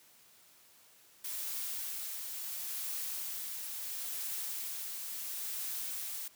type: noise with tremolo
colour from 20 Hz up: blue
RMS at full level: -38 dBFS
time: 1.24-6.28 s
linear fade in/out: 5 ms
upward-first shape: triangle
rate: 0.73 Hz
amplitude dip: 35%
effects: white hiss -62 dBFS RMS until 6.35 s + high-pass 80 Hz 12 dB/octave